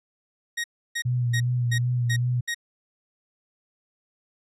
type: tone bursts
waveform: sawtooth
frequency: 1878 Hz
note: A#6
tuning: 12 cents sharp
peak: -22 dBFS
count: 6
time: 0.57-2.546 s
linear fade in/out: 10 ms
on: 71 ms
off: 310 ms
type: tone with vibrato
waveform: sine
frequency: 121.6 Hz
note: B2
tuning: 26 cents flat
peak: -21 dBFS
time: 1.05-2.41 s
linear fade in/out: 10 ms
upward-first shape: sine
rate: 2.6 Hz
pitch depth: 39 cents each way
effects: low-pass 10000 Hz 12 dB/octave